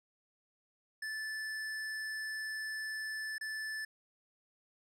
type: tone with dropouts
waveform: square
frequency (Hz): 1749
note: A6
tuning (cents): -11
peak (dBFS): -38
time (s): 1.02-3.85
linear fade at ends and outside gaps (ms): 5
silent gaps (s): 3.382-3.41
effects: low-pass 10000 Hz 12 dB/octave